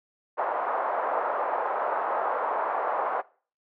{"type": "band-pass noise", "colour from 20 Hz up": "pink", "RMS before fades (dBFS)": -28, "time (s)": [0.37, 3.22], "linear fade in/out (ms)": 20, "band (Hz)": [580, 1200], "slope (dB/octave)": 24, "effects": ["noise-tail reverb RT60 0.4 s tail -21 dB re dry"]}